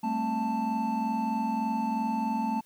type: tone cluster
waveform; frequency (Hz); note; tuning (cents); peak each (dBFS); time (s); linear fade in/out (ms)
triangle; 201.9 / 225.1 / 267.3 / 883; G#3 / A3 / C4 / A5; -49 / +40 / +37 / +6; -35 / -28 / -35 / -28; 0.03-2.61; 10
effects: white hiss -63 dBFS RMS until 2.65 s